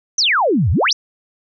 sine exponential two-way sweep, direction down then up, 6360 to 74 to 6360 Hz, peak -12 dBFS, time 0.18-0.93 s, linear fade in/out 5 ms, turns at 0.71 s, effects none

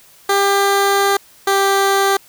15% pulse tone pair in turn, 397.7 / 393.1 Hz, G4 / G4, +25 / +5 cents, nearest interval unison, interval 20 cents, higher first, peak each -6 dBFS, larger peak neither, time 0.29-1.17 / 1.47-2.17 s, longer first, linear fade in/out 5 ms, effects white hiss -47 dBFS RMS until 2.28 s

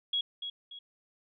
sine tone with echo, 3322 Hz, G#7, in tune, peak -27 dBFS, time 0.13-0.21 s, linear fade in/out 5 ms, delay 290 ms, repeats 2, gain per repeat -8 dB, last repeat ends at 0.79 s, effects none

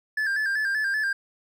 triangle tone with vibrato, 1661.2 Hz, G#6, in tune, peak -21 dBFS, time 0.17-1.13 s, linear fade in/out 5 ms, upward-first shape square, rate 5.2 Hz, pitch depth 71 cents each way, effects none

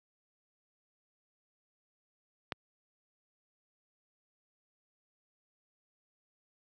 click, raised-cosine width 0.3 ms, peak -17 dBFS, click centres 2.522 s, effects high-pass 100 Hz 12 dB/octave

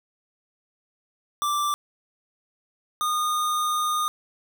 square tone pair in turn, 1174.7 / 1225.2 Hz, D6 / D#6, 0 / -27 cents, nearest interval minor second, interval 73 cents, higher second, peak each -23 dBFS, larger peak neither, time 1.42-1.74 / 3.01-4.08 s, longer second, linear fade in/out 0 ms, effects none

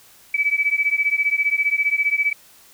sine beating tone pair, 2287 / 2302 Hz, D7 / D7, -47 / -35 cents, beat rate 15 Hz, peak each -20 dBFS, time 0.34-2.33 s, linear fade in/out 5 ms, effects white hiss -50 dBFS RMS until 2.73 s

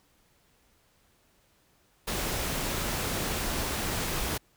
pink noise, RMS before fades -31 dBFS, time 2.07-4.38 s, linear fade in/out 10 ms, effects pink hiss -66 dBFS RMS until 4.56 s

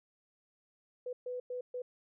sine tone bursts at uneven times, 497.3 Hz, B4, 12 cents sharp, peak -36 dBFS, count 4, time 1.06-1.13 / 1.26-1.4 / 1.5-1.61 / 1.74-1.82 s, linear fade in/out 5 ms, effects none

